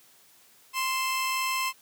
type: tone pair together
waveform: sawtooth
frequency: 1046.5 / 2637 Hz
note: C6 / E7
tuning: 0 / 0 cents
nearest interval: octave + major third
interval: 1600 cents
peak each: -24 / -28 dBFS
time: 0.73-1.73 s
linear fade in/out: 50 ms
effects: white hiss -58 dBFS RMS until 1.81 s + high-pass 100 Hz 12 dB/octave